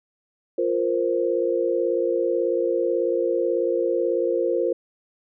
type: chord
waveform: sine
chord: F suspended fourth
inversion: none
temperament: just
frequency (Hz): 349.2 / 465.6 / 523.8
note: F4 / Bb4 / C5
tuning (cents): 0 / -2 / +2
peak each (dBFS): -24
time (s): 0.58-4.73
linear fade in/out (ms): 5
effects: none